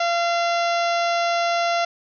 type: harmonic tone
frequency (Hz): 686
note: F5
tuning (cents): -31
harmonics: 1 / 2 / 3 / 4 / 5 / 6 / 7 / 8 / 9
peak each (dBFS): -20 / -26 / -30 / -32 / -34 / -36 / -37 / -38 / -39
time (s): 0-1.85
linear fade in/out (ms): 5
effects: none